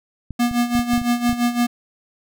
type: clicks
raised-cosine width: 5 ms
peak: -18 dBFS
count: 9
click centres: 0.307 / 0.513 / 0.752 / 0.793 / 0.935 / 0.978 / 1.016 / 1.294 / 1.329 s
type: tone with tremolo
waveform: square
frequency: 240.3 Hz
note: B3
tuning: 47 cents flat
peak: -15 dBFS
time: 0.39-1.67 s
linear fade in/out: 10 ms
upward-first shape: sine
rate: 5.9 Hz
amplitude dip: 75%
effects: none